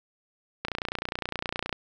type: click train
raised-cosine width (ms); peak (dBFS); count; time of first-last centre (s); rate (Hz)
0.3; -13; 33; 0.65-1.727; 29.7
effects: none